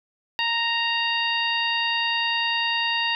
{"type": "harmonic tone", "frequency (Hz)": 930, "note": "A#5", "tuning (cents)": -4, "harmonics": [1, 2, 3, 4, 5], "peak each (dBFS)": [-28, -27, -25, -30, -33], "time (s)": [0.39, 3.15], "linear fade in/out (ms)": 0, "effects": []}